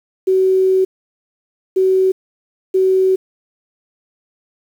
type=tone bursts at uneven times; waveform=sine; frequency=377.5 Hz; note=F#4; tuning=35 cents sharp; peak=-10 dBFS; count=3; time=0.27-0.85 / 1.76-2.12 / 2.74-3.16 s; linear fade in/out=10 ms; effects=7-bit